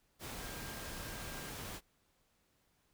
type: tone in noise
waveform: sine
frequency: 1600 Hz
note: G6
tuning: 35 cents sharp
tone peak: -54 dBFS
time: 0.39-1.54 s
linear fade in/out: 50 ms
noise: pink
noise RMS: -45 dBFS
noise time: 0.19-1.81 s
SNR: -12 dB
effects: pink hiss -75 dBFS RMS until 2.93 s